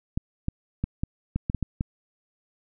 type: clicks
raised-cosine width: 5 ms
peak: -13 dBFS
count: 9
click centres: 0.175 / 0.484 / 0.84 / 1.035 / 1.36 / 1.499 / 1.547 / 1.627 / 1.809 s
effects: none